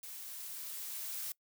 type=noise with level ramp; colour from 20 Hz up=blue; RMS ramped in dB=-47 to -40 dBFS; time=0.03-1.32 s; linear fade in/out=2 ms; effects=noise-tail reverb RT60 0.1 s tail -23 dB re dry